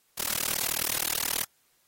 white noise with amplitude modulation, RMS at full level -25 dBFS, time 0.17-1.45 s, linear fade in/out 20 ms, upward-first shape sine, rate 38.8 Hz, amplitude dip 100%, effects white hiss -68 dBFS RMS until 1.87 s + AAC 48 kbps

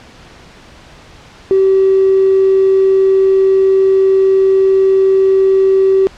triangle tone with tanh clipping, 384.4 Hz, G4, 34 cents flat, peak -6 dBFS, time 1.51-6.07 s, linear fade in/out 0 ms, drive 1 dB, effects pink hiss -39 dBFS RMS until 6.17 s + low-pass 5000 Hz 12 dB/octave

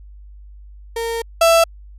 35% pulse tone pair in turn, 460 / 664.2 Hz, A#4 / E5, -23 / +13 cents, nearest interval tritone, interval 636 cents, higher second, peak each -19 / -8 dBFS, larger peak second, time 0.96-1.22 / 1.41-1.64 s, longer first, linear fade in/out 5 ms, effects added 50 Hz sine -37 dBFS peak until 1.98 s + resampled to 32000 Hz

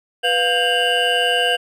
triangle tone cluster, 493.2 / 705 / 1593 / 2795 / 2974 Hz, B4 / F5 / G6 / F7 / F#7, -2 / +16 / +27 / +1 / +8 cents, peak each -20 dBFS, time 0.23-1.57 s, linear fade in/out 20 ms, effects none

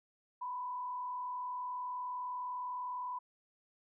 sine tone with frequency modulation, 994 Hz, B5, 11 cents sharp, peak -37 dBFS, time 0.41-3.19 s, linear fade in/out 10 ms, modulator 39.8 Hz, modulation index 0.51, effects none

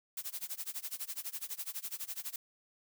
blue noise with tremolo, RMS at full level -38 dBFS, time 0.17-2.36 s, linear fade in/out 2 ms, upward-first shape sine, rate 12 Hz, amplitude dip 95%, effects none

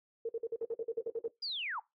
sine tone bursts, 457 Hz, A#4, 34 cents flat, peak -32 dBFS, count 12, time 0.25-1.281 s, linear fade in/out 5 ms, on 41 ms, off 49 ms
sine linear sweep, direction down, 4984 to 773 Hz, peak -35 dBFS, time 1.42-1.8 s, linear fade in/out 10 ms
effects noise-tail reverb RT60 0.2 s tail -21 dB re dry + AAC 32 kbps

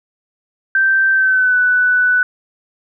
sine tone with pitch glide, 1561 to 1490.5 Hz, G6 to F#6, -8 to +12 cents, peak -10 dBFS, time 0.75-2.23 s, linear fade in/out 2 ms, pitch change -80 cents, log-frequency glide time 1.12-1.57 s, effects none

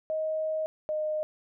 sine tone pair in turn, 628 / 615.1 Hz, D#5 / D#5, +16 / -20 cents, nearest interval unison, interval 36 cents, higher first, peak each -27 dBFS, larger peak neither, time 0.1-0.66 / 0.89-1.23 s, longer first, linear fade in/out 0 ms, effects none

